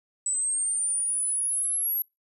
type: linear sweep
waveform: sine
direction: up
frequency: 7902 to 11610 Hz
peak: -24 dBFS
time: 0.26-2.02 s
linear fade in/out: 2 ms
effects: noise-tail reverb RT60 0.2 s tail -24 dB re dry